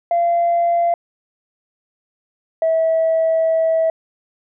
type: tone pair in turn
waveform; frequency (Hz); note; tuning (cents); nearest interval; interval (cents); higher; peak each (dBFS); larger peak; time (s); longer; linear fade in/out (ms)
sine; 687 / 649.3; F5 / E5; -29 / -26; minor second; 97; first; -12; neither; 0.11-0.94 / 2.62-3.9; second; 2
effects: tanh soft clip ceiling -10 dBFS